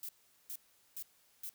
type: noise bursts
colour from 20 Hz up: violet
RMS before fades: -43 dBFS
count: 4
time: 0.03-1.492 s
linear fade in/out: 0 ms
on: 58 ms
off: 410 ms
effects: white hiss -69 dBFS RMS until 1.54 s